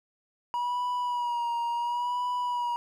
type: tone with vibrato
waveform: triangle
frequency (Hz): 963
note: B5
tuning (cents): -44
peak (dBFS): -25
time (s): 0.54-2.76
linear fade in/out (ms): 0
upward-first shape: sine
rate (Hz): 0.71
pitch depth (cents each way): 40
effects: none